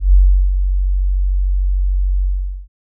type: tone with ADSR envelope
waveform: sine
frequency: 46.76 Hz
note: F#1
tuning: 19 cents sharp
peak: -4 dBFS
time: 0-2.68 s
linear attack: 130 ms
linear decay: 380 ms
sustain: -8 dB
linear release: 440 ms
effects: none